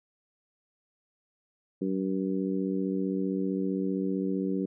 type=harmonic tone; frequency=95.4 Hz; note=G2; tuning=47 cents flat; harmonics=2 / 3 / 4 / 5; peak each=-30 / -31 / -34 / -38 dBFS; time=1.81-4.66 s; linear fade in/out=10 ms; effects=none